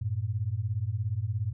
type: beating tone pair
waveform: sine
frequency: 96.3 / 113.3 Hz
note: G2 / A#2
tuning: -30 / -49 cents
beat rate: 17 Hz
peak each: -31 / -30 dBFS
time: 0.01-1.53 s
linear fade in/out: 10 ms
effects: none